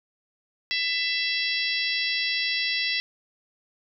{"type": "harmonic tone", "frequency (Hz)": 666, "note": "E5", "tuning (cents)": 18, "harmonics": [3, 4, 5, 6, 7, 8], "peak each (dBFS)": [-29, -30, -31, -32, -32, -33], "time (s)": [0.71, 3], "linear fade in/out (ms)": 0, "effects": []}